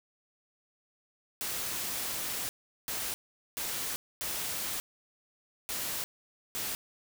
white noise bursts at uneven times, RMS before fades -35 dBFS, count 6, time 1.41-2.49 / 2.88-3.14 / 3.57-3.96 / 4.21-4.8 / 5.69-6.04 / 6.55-6.75 s, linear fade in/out 0 ms, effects none

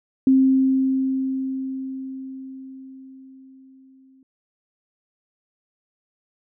sine tone with exponential decay, 264.6 Hz, C4, 20 cents sharp, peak -11 dBFS, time 0.27-4.23 s, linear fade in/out 2 ms, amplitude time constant 860 ms, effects none

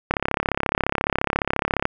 click train, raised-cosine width 0.5 ms, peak -4 dBFS, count 61, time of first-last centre 0.11-1.854 s, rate 34.4 Hz, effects none

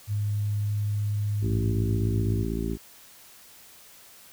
sine tone, 103.83 Hz, G#2, in tune, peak -24 dBFS, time 0.07-2.45 s, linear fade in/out 50 ms
harmonic tone, 55.9 Hz, A1, 28 cents sharp, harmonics 1 / 2 / 3 / 4 / 5 / 6 / 7, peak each -31 / -36 / -34 / -33 / -36 / -35 / -36 dBFS, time 1.41-2.78 s, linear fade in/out 50 ms
effects white hiss -51 dBFS RMS until 4.32 s

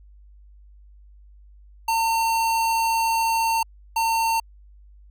square tone bursts at uneven times, 907 Hz, A#5, 48 cents flat, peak -20 dBFS, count 2, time 1.88-3.63 / 3.96-4.4 s, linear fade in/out 5 ms, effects added 50 Hz sine -46 dBFS peak until 5.1 s

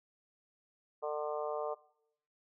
harmonic tone, 150 Hz, D3, 37 cents sharp, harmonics 3 / 4 / 5 / 6 / 7 / 8, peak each -38 / -38 / -42 / -48 / -44 / -47 dBFS, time 1.02-1.75 s, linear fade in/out 20 ms, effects noise-tail reverb RT60 0.7 s tail -20 dB re dry

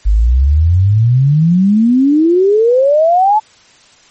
sine exponential sweep, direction up, 48.88 to 880 Hz, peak -6 dBFS, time 0.05-3.4 s, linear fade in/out 20 ms, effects white hiss -45 dBFS RMS until 4.1 s + MP3 32 kbps

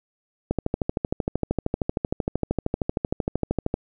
click train, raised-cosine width 2 ms, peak -9 dBFS, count 43, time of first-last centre 0.51-3.741 s, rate 13 Hz, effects none

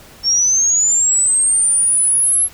sine linear sweep, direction up, 5420 to 11200 Hz, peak -11 dBFS, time 0.23-2.49 s, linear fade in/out 50 ms, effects pink hiss -42 dBFS RMS until 2.53 s

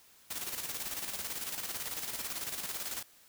white noise with tremolo, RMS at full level -37 dBFS, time 0.3-3.03 s, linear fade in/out 10 ms, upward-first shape square, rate 18 Hz, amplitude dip 50%, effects white hiss -61 dBFS RMS until 3.28 s

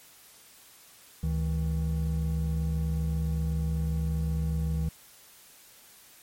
triangle tone pair together, 72.2 / 160.04 Hz, D2 / D#3, -29 / +49 cents, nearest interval octave + major second, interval 1378 cents, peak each -26 / -27 dBFS, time 1.23-4.89 s, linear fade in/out 5 ms, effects white hiss -54 dBFS RMS until 6.22 s + MP3 64 kbps

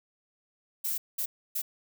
violet noise bursts at uneven times, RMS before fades -31 dBFS, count 3, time 0.84-0.98 / 1.18-1.26 / 1.55-1.62 s, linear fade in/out 10 ms, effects none

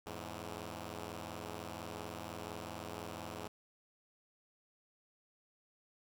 5% pulse tone pair together, 84.23 / 105.8 Hz, E2 / G#2, +38 / +33 cents, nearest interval major third, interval 395 cents, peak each -34 / -35 dBFS, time 0.06-3.48 s, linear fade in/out 5 ms, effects none

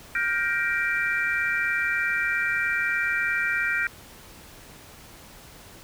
sine chord, G minor seventh, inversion third, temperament just, 1411.2 / 1568 / 1881.6 / 2352 Hz, F6 / G6 / Bb6 / D7, +18 / 0 / +16 / +2 cents, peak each -28 dBFS, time 0.15-3.87 s, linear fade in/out 2 ms, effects pink hiss -47 dBFS RMS until 5.83 s

